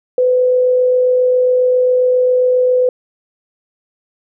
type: tone with amplitude modulation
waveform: sine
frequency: 503 Hz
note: B4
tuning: 32 cents sharp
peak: -8 dBFS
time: 0.18-2.89 s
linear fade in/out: 2 ms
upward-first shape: sine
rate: 47.4 Hz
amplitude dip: 25%
effects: none